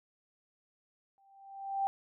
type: tone with exponential growth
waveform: sine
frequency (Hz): 785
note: G5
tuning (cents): +2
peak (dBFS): -26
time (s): 1.18-1.87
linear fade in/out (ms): 0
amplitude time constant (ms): 150
effects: none